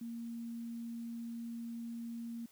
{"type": "tone", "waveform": "sine", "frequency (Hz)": 232.5, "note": "A#3", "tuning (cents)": -4, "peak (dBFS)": -40, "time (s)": [0.01, 2.46], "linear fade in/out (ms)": 5, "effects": ["white hiss -65 dBFS RMS until 2.51 s"]}